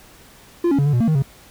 triangle tone with pitch steps, 345.3 / 278.6 / 141.5 / 146.3 / 121 / 228.6 / 156.9 / 136.6 Hz, F4 / C#4 / C#3 / D3 / B2 / A#3 / D#3 / C#3, -20 / +9 / +36 / -6 / -35 / -34 / +15 / -25 cents, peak -12 dBFS, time 0.64-1.224 s, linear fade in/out 5 ms, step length 73 ms, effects pink hiss -47 dBFS RMS until 1.5 s

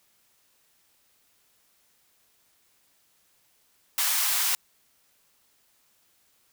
white high-pass noise, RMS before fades -25 dBFS, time 3.98-4.55 s, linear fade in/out 0 ms, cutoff 820 Hz, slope 24 dB/octave, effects white hiss -66 dBFS RMS until 6.52 s

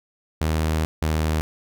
sawtooth tone pair in turn, 78.8 / 78.26 Hz, D#2 / D#2, +23 / +11 cents, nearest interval unison, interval 12 cents, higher first, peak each -16 dBFS, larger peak neither, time 0.41-0.85 / 1.02-1.41 s, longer first, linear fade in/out 0 ms, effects none

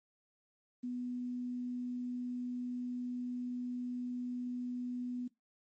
sine tone with quantisation, 246.9 Hz, B3, in tune, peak -36 dBFS, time 0.83-5.28 s, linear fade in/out 10 ms, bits 11, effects noise-tail reverb RT60 0.2 s tail -20 dB re dry + MP3 32 kbps

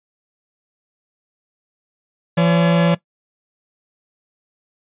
45% pulse tone pair together, 169.7 / 567.8 Hz, F3 / C#5, -49 / +41 cents, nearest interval octave + major sixth, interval 2090 cents, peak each -13 / -19 dBFS, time 2.37-2.95 s, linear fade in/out 10 ms, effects noise-tail reverb RT60 0.1 s tail -18 dB re dry + resampled to 8000 Hz

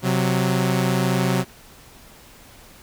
sawtooth tone pair together, 130.47 / 185 Hz, C3 / F#3, -5 / 0 cents, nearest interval tritone, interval 605 cents, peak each -17 dBFS, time 0.02-1.45 s, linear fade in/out 50 ms, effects pink hiss -47 dBFS RMS until 2.82 s

